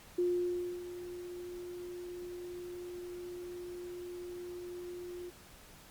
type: tone with ADSR envelope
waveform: sine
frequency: 354.8 Hz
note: F4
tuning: 27 cents sharp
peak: -27 dBFS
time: 0.18-5.31 s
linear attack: 8 ms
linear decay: 620 ms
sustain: -14 dB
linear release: 27 ms
effects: pink hiss -56 dBFS RMS until 5.9 s + Opus 48 kbps